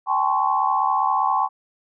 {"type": "tone cluster", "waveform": "sine", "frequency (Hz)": [784, 859, 1039, 1109], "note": ["G5", "A5", "C6", "C#6"], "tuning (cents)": [0, -42, -12, 0], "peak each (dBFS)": -23, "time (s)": [0.06, 1.49], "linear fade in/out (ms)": 50, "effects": []}